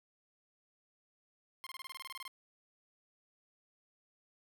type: tone bursts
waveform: 15% pulse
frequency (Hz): 1058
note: C6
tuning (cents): +19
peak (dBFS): -37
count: 13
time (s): 1.64-2.278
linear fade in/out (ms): 0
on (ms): 26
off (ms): 25
effects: none